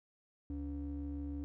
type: ring-modulated tone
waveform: triangle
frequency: 106.6 Hz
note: G#2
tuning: 46 cents sharp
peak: -33 dBFS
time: 0.5-1.44 s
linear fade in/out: 0 ms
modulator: 180 Hz
effects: none